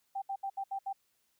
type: tone bursts at uneven times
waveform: sine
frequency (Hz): 784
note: G5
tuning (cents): 0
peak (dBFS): -33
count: 6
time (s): 0.15-0.22 / 0.29-0.36 / 0.43-0.5 / 0.57-0.64 / 0.71-0.79 / 0.86-0.93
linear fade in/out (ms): 10
effects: white hiss -75 dBFS RMS until 1.39 s

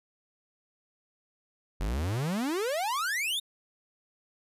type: exponential sweep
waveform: 45% pulse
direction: up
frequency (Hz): 43.65 to 3746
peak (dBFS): -28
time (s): 1.8-3.4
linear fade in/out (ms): 10
effects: resampled to 32000 Hz

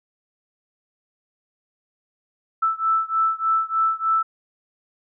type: beating tone pair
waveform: sine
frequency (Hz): 1318.5 / 1321.8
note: E6 / E6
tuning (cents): 0 / +4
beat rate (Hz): 3.3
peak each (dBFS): -21 / -22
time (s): 2.62-4.23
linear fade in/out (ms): 10
effects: none

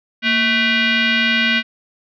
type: tone with frequency modulation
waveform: sine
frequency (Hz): 230.8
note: A#3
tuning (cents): -17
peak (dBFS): -13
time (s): 0.22-1.63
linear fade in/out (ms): 50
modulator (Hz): 876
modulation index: 3.6
effects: none

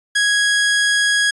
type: tone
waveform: sawtooth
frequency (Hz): 1658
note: G#6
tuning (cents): -3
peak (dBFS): -10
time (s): 0.15-1.31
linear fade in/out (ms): 10
effects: resampled to 24000 Hz

